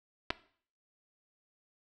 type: clicks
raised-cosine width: 0.3 ms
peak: -15 dBFS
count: 2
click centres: 0.304 / 0.307 s
effects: noise-tail reverb RT60 0.5 s tail -17 dB re dry